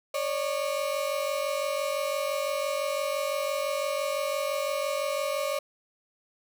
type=tone pair together; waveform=35% pulse; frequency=554.4 / 600.3 Hz; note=C#5 / D5; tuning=0 / +38 cents; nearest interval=minor second; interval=138 cents; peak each=-28 / -29 dBFS; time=0.14-5.59 s; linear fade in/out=5 ms; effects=none